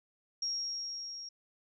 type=tone with level ramp; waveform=sine; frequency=5588 Hz; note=F8; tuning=in tune; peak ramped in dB=-31 to -42 dBFS; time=0.42-1.29 s; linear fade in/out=5 ms; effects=none